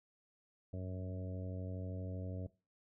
harmonic tone with a mistuned harmonic, 92.5 Hz, F#2, in tune, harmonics 1 / 2 / 3 / 4 / 5 / 6 / 7, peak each -41 / -47 / -50 / -58 / -53 / -53 / -55 dBFS, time 0.73-2.47 s, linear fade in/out 5 ms, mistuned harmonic 1, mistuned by +22 cents, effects noise-tail reverb RT60 0.3 s tail -19 dB re dry

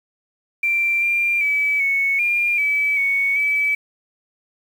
sine tone with pitch steps, 2357 / 2383 / 2293 / 2211 / 2403 / 2296 / 2225 / 2297 Hz, D7 / D7 / D7 / C#7 / D7 / D7 / C#7 / D7, +6 / +25 / -42 / -5 / +39 / -40 / +6 / -39 cents, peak -16 dBFS, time 0.63-3.75 s, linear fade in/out 5 ms, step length 390 ms, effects 7-bit

